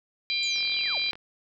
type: harmonic tone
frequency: 795 Hz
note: G5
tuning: 24 cents sharp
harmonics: 3 / 4 / 5 / 6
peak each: -29 / -35 / -28 / -34 dBFS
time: 0.3-1.11 s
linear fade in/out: 0 ms
type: linear sweep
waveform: sine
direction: down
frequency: 7260 to 507 Hz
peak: -37 dBFS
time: 0.43-0.98 s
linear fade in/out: 0 ms
type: click train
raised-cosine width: 0.3 ms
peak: -29 dBFS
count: 27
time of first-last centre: 0.56-1.155 s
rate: 43.7 Hz
effects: none